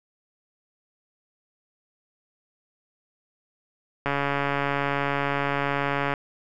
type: click train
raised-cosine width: 0.5 ms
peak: -10 dBFS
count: 294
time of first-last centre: 4.06-6.138 s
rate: 141 Hz
effects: none